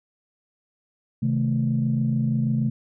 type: chord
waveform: sine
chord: A diminished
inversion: first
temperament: just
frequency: 132 / 158.4 / 220 Hz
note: C3 / Eb3 / A3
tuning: +16 / +31 / 0 cents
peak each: -22 / -28 / -23 dBFS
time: 1.22-2.7 s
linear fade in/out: 10 ms
effects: tanh soft clip ceiling -12 dBFS

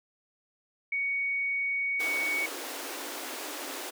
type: tone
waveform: sine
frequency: 2235 Hz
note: C#7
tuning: 14 cents sharp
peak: -27 dBFS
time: 0.92-2.46 s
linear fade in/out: 5 ms
type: high-pass noise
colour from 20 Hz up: pink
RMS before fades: -38 dBFS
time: 1.99-3.91 s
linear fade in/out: 20 ms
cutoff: 260 Hz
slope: 96 dB/octave
effects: none

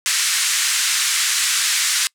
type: band-pass noise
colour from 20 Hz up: white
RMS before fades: -19 dBFS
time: 0.06-2.07 s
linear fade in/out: 0 ms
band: 1400 to 9100 Hz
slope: 24 dB/octave
effects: noise-tail reverb RT60 0.1 s tail -25 dB re dry

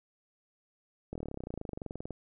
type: slowing click train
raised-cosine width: 2 ms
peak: -25 dBFS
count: 28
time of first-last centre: 1.13-2.107 s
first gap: 24 ms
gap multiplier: 1.03
effects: none

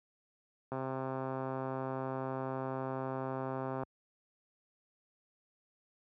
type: click train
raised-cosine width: 1 ms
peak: -24 dBFS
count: 412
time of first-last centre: 0.72-3.834 s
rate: 132 Hz
effects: high-pass 80 Hz 12 dB/octave

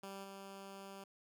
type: tone with level steps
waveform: 10% pulse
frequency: 195.7 Hz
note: G3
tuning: 3 cents flat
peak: -38 / -41 dBFS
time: 0.03-1.04 s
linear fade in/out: 5 ms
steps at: 0.23 s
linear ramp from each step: 20 ms
effects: none

